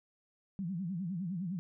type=tone with vibrato; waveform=sine; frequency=180 Hz; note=F#3; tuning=47 cents flat; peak=-34 dBFS; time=0.59-1.59 s; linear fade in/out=0 ms; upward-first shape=sine; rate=9.8 Hz; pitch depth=180 cents each way; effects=none